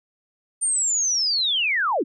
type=linear sweep; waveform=sine; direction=down; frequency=9000 to 207.7 Hz; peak=-19 dBFS; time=0.61-2.04 s; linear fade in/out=20 ms; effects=none